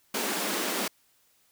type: high-pass noise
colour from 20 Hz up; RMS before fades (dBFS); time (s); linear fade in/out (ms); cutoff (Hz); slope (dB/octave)
pink; -30; 0.14-0.88; 5; 190; 96
effects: white hiss -66 dBFS RMS until 1.51 s